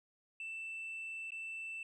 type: tone with dropouts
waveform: sine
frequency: 2661 Hz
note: E7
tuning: 16 cents sharp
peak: -39 dBFS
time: 0.4-1.83 s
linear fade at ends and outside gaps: 2 ms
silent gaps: 1.306-1.319 s
effects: tanh soft clip ceiling -39 dBFS